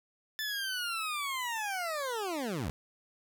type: linear sweep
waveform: 20% pulse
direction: down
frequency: 1760 to 59.3 Hz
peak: -28 dBFS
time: 0.39-2.7 s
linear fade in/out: 0 ms
effects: none